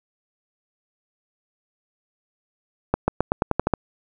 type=accelerating click train; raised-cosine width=1 ms; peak=-4 dBFS; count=9; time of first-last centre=2.94-3.737 s; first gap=140 ms; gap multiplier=0.9; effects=none